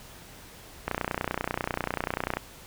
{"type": "click train", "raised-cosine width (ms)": 0.5, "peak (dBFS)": -12, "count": 46, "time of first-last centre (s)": [0.88, 2.37], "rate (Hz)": 30.2, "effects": ["pink hiss -48 dBFS RMS until 2.66 s"]}